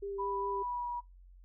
sine tone with vibrato, 397.7 Hz, G4, 25 cents sharp, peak -36 dBFS, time 0.02-0.63 s, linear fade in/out 10 ms, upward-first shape sine, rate 4.9 Hz, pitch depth 13 cents each way
sine tone with pitch glide, 987 to 965 Hz, B5 to B5, -1 to -40 cents, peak -34 dBFS, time 0.18-1.01 s, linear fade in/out 20 ms, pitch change -39 cents, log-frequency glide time 0.58-0.89 s
effects noise-tail reverb RT60 0.2 s tail -23 dB re dry + added 45 Hz sine -53 dBFS peak until 1.44 s

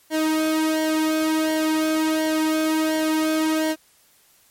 sawtooth tone with flanger, 314.2 Hz, D#4, 17 cents sharp, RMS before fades -21 dBFS, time 0.1-3.76 s, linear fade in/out 50 ms, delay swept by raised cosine 0.78 to 2.18 ms, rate 1.4 Hz, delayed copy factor -0.7, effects white hiss -57 dBFS RMS until 4.5 s + MP3 64 kbps

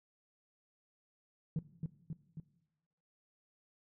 sine tone with echo, 158.5 Hz, D#3, 32 cents sharp, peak -29 dBFS, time 1.56-1.59 s, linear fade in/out 2 ms, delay 270 ms, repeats 3, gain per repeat -4 dB, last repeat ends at 2.4 s, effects noise-tail reverb RT60 1.0 s tail -18 dB re dry + tanh soft clip ceiling -30 dBFS

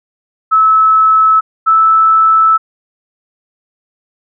sine tone pair in turn, 1300 / 1312.8 Hz, E6 / E6, -24 / -8 cents, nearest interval unison, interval 16 cents, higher second, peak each -5 dBFS, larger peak neither, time 0.51-1.41 / 1.66-2.58 s, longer second, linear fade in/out 20 ms, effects none

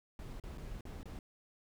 brown noise with dropouts, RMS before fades -45 dBFS, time 0.19-1.19 s, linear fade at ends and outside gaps 1 ms, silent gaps 0.399-0.437 / 0.575-0.581 / 0.809-0.853 / 1.031-1.056 s, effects none

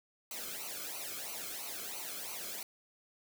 white noise with flanger, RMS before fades -42 dBFS, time 0.31-2.63 s, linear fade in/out 2 ms, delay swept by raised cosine 0.57 to 1.1 ms, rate 3 Hz, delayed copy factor -0.8, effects none

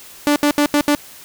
sawtooth tone bursts at uneven times, 292.4 Hz, D4, 7 cents flat, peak -8 dBFS, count 5, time 0.27-0.36 / 0.43-0.51 / 0.58-0.66 / 0.74-0.81 / 0.88-0.95 s, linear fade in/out 0 ms, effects white hiss -40 dBFS RMS until 1.24 s

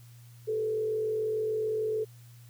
sine tone with frequency modulation, 435.6 Hz, A4, 17 cents flat, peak -27 dBFS, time 0.47-2.05 s, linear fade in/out 20 ms, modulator 46.8 Hz, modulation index 0.47, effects added 119 Hz sine -49 dBFS peak until 2.49 s + white hiss -61 dBFS RMS until 2.49 s

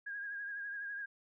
sine tone with vibrato, 1633 Hz, G#6, 30 cents flat, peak -39 dBFS, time 0.06-1.06 s, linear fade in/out 10 ms, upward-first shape sine, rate 12 Hz, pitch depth 41 cents each way, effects none

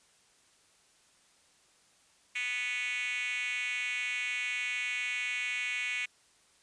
5% pulse tone with high-pass filter, 246.9 Hz, B3, in tune, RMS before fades -34 dBFS, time 2.35-6.06 s, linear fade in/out 10 ms, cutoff 2300 Hz, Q 6.4, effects white hiss -65 dBFS RMS until 6.62 s + resampled to 22050 Hz

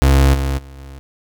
35% pulse tone with level steps, 67.9 Hz, C#2, 35 cents flat, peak -7 / -15 / -33 / -31 dBFS, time 0.02-0.99 s, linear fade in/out 0 ms, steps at 0.33 / 0.57 / 0.77 s, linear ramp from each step 20 ms, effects none

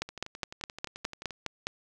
two click trains, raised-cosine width 0.2 ms, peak -14 / -24 dBFS, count 9 / 15, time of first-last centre 0.02-1.669 / 0.09-1.307 s, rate 4.85 / 11.5 Hz, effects none

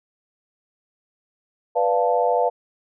sine chord, B half-diminished seventh, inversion none, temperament equal, 493.9 / 587.3 / 698.5 / 880 Hz, B4 / D5 / F5 / A5, 0 / 0 / 0 / 0 cents, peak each -21 / -24 / -21 / -24 dBFS, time 1.75-2.5 s, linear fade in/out 20 ms, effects none

